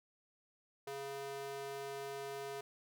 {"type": "tone with high-pass filter", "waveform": "square", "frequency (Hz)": 138.59, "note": "C#3", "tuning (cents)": 0, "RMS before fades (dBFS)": -44, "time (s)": [0.87, 2.61], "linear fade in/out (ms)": 5, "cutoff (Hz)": 470, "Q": 1.8, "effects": []}